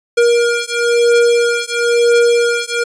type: beating tone pair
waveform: square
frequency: 473 / 474 Hz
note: A#4 / A#4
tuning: +25 / +29 cents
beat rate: 1 Hz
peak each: -14 dBFS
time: 0.17-2.84 s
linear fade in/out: 10 ms
effects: resampled to 22050 Hz